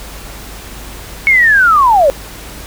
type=linear sweep; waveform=sine; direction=down; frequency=2216 to 523.3 Hz; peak=-5 dBFS; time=1.27-2.1 s; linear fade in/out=0 ms; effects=added 50 Hz sine -31 dBFS peak until 2.66 s + pink hiss -31 dBFS RMS until 2.66 s